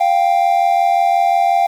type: tone pair together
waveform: triangle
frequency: 699 / 784.6 Hz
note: F5 / G5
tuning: +1 / +1 cents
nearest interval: major second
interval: 200 cents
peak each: -12 dBFS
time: 0-1.67 s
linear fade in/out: 10 ms
effects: 7-bit